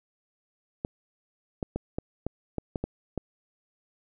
clicks, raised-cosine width 2 ms, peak -16 dBFS, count 9, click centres 0.849 / 1.628 / 1.76 / 1.985 / 2.266 / 2.583 / 2.758 / 2.84 / 3.177 s, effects none

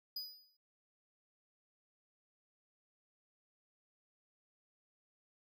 square tone with exponential decay, 4948 Hz, D#8, 10 cents flat, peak -38 dBFS, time 0.16-0.57 s, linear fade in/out 5 ms, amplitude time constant 89 ms, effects none

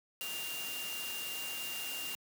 sine tone in noise, 2794 Hz, F7, in tune, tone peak -40 dBFS, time 0.21-2.15 s, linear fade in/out 0 ms, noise white, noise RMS -42 dBFS, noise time 0.21-2.15 s, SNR -1 dB, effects high-pass 150 Hz 12 dB/octave

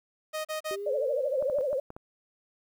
sawtooth tone bursts, 622.3 Hz, D#5, in tune, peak -27 dBFS, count 3, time 0.33-0.762 s, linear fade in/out 20 ms, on 120 ms, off 36 ms
sine exponential sweep, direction up, 385.8 to 590 Hz, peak -33 dBFS, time 0.71-1.61 s, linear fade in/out 0 ms
sine tone with vibrato, 552 Hz, C#5, 7 cents flat, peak -26 dBFS, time 0.86-1.8 s, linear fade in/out 5 ms, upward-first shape triangle, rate 13 Hz, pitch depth 190 cents each way
clicks, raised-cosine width 1 ms, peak -28 dBFS, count 6, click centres 1.425 / 1.499 / 1.586 / 1.73 / 1.904 / 1.965 s
effects 10-bit

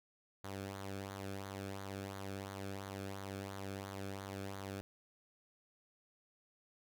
sawtooth tone with flanger, 97.8 Hz, G2, 4 cents flat, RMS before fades -45 dBFS, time 0.44-4.81 s, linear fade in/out 0 ms, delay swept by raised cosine 0.37 to 1.05 ms, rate 2.9 Hz, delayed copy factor -0.6, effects none

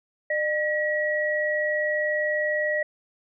sine tone pair together, 604.6 / 1915 Hz, D#5 / A#6, -50 / +46 cents, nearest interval octave + minor sixth, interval 1996 cents, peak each -25 dBFS, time 0.3-2.83 s, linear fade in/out 5 ms, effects none

